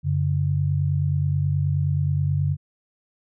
sine tone pair together, 93.7 / 143.12 Hz, F#2 / D3, +22 / -44 cents, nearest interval perfect fifth, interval 734 cents, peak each -23 / -21 dBFS, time 0.03-2.57 s, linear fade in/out 50 ms, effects none

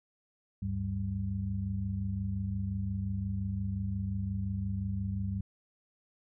sine tone cluster, 73.5 / 99.2 / 195.4 Hz, D2 / G2 / G3, +2 / +21 / -5 cents, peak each -39 / -33 / -36 dBFS, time 0.62-5.41 s, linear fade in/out 5 ms, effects none

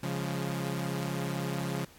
sawtooth chord, Db major, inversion none, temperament equal with one note detuned, 138.59 / 174.61 / 206 Hz, Db3 / F3 / Ab3, 0 / 0 / -14 cents, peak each -30 / -31 / -36 dBFS, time 0.03-1.85 s, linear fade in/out 5 ms, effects pink hiss -57 dBFS RMS until 1.98 s + AAC 64 kbps

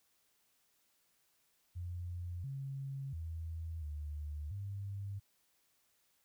sine tone with pitch steps, 87.9 / 136.4 / 81.6 / 74.5 / 99.4 Hz, F2 / C#3 / E2 / D2 / G2, +12 / -28 / -17 / +25 / +25 cents, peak -39 dBFS, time 1.75-5.2 s, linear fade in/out 20 ms, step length 690 ms, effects white hiss -75 dBFS RMS until 6.24 s

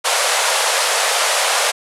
pink band-pass noise, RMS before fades -17 dBFS, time 0.04-1.72 s, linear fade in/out 20 ms, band 500 to 11000 Hz, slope 48 dB/octave, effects none

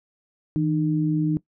sine tone pair together, 159.7 / 304.5 Hz, D#3 / D#4, +45 / -37 cents, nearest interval major seventh, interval 1118 cents, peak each -22 / -22 dBFS, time 0.56-1.37 s, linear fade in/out 0 ms, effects noise-tail reverb RT60 0.1 s tail -19 dB re dry

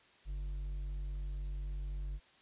triangle tone with hard clipping, 48 Hz, G1, 36 cents flat, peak -38 dBFS, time 0.25-2.2 s, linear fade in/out 50 ms, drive 8 dB, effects white hiss -64 dBFS RMS until 2.41 s + resampled to 8000 Hz

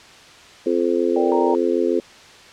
harmonic tone, 86.6 Hz, F2, 14 cents flat, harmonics 3 / 4 / 5 / 6, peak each -24 / -20 / -21 / -25 dBFS, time 0.66-2 s, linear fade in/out 5 ms
sine chord, G minor, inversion first, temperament equal, 466.2 / 587.3 / 784 Hz, Bb4 / D5 / G5, 0 / 0 / 0 cents, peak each -25 dBFS, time 1.16-1.54 s, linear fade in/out 2 ms
sine tone, 930 Hz, A#5, 4 cents flat, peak -23 dBFS, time 1.32-1.55 s, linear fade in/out 0 ms
effects white hiss -44 dBFS RMS until 2.52 s + low-pass 5000 Hz 12 dB/octave

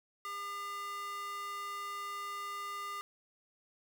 square tone with high-pass filter, 403.2 Hz, G4, 49 cents sharp, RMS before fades -41 dBFS, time 0.25-3.01 s, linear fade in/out 0 ms, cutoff 1200 Hz, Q 2.6, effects none

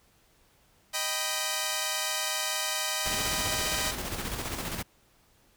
5% pulse chord, Eb augmented, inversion none, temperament equal, 622.3 / 784 / 987.8 Hz, Eb5 / G5 / B5, 0 / 0 / 0 cents, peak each -21 / -22 / -21 dBFS, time 0.93-3.92 s, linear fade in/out 20 ms
pink noise with tremolo, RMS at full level -33 dBFS, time 3.05-4.83 s, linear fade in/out 10 ms, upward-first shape square, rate 15 Hz, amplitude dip 40%
effects pink hiss -64 dBFS RMS until 5.56 s

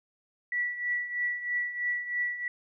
sine tone with tremolo, 1951 Hz, B6, 22 cents flat, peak -25 dBFS, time 0.52-2.48 s, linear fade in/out 2 ms, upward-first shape triangle, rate 3.1 Hz, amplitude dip 75%, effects none

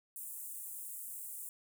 pink high-pass noise, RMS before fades -45 dBFS, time 0.16-1.49 s, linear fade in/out 0 ms, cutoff 8100 Hz, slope 48 dB/octave, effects none

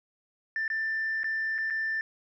sine tone with dropouts, 1778 Hz, A6, 18 cents sharp, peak -26 dBFS, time 0.56-2.01 s, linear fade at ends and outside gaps 1 ms, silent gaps 0.679-0.701 / 1.233-1.243 / 1.581-1.585 / 1.701-1.706 s, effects tanh soft clip ceiling -24 dBFS

